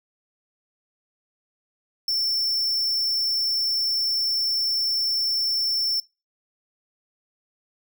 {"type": "tone", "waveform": "square", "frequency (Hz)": 5390, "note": "E8", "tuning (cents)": 38, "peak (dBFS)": -22, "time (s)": [2.08, 6], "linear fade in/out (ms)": 2, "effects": ["noise-tail reverb RT60 0.3 s tail -25 dB re dry"]}